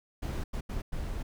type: noise bursts at uneven times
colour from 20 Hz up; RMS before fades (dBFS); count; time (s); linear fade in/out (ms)
brown; -34; 4; 0.22-0.44 / 0.53-0.61 / 0.69-0.82 / 0.92-1.23; 10
effects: none